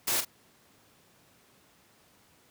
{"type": "noise with echo", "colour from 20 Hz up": "white", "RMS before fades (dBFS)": -28, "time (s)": [0.07, 0.21], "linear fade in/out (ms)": 10, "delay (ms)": 41, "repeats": 1, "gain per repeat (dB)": -9, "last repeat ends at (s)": 0.251, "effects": ["pink hiss -62 dBFS RMS until 2.5 s", "high-pass 100 Hz 12 dB/octave"]}